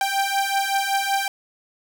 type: beating tone pair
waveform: sawtooth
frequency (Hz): 784 / 789.3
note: G5 / G5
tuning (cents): 0 / +12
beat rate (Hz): 5.3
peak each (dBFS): -20 / -19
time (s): 0.01-1.28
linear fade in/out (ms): 2
effects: none